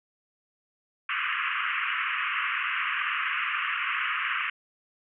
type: band-pass noise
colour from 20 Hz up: pink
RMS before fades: -29 dBFS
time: 1.09-4.5 s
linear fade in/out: 5 ms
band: 1100 to 2900 Hz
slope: 96 dB/octave
effects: none